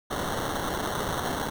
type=noise with sample-and-hold; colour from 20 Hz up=blue; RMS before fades=-30 dBFS; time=0.1-1.5 s; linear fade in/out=10 ms; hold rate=2450 Hz; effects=none